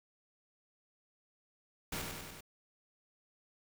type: noise with echo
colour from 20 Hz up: pink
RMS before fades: -39 dBFS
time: 1.92-2.02 s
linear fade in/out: 5 ms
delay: 97 ms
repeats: 4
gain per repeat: -3 dB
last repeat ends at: 2.408 s
effects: none